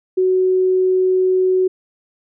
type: tone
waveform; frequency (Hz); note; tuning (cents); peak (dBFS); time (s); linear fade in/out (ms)
sine; 371.9; F#4; +9; -12; 0.17-1.68; 10
effects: none